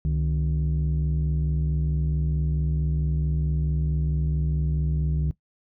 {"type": "tone pair together", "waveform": "sine", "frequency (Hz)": [68.66, 153.2], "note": ["C#2", "D#3"], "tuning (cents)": [-16, -27], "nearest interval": "octave + major second", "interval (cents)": 1389, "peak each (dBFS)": -22, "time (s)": [0.05, 5.31], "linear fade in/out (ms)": 0, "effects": ["noise-tail reverb RT60 0.1 s tail -19 dB re dry", "tanh soft clip ceiling -18 dBFS"]}